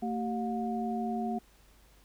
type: tone cluster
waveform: sine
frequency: 226.5 / 386.1 / 718 Hz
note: A#3 / G4 / F5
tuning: -50 / -26 / +48 cents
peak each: -32 / -39 / -35 dBFS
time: 0.02-1.39 s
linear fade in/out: 10 ms
effects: added 50 Hz sine -60 dBFS peak until 2.04 s + pink hiss -63 dBFS RMS until 2.04 s